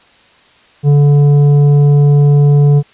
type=tone with tanh clipping; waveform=triangle; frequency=144.5 Hz; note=D3; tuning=28 cents flat; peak=-6 dBFS; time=0.83-2.83 s; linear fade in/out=50 ms; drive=12 dB; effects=white hiss -46 dBFS RMS until 2.93 s + resampled to 8000 Hz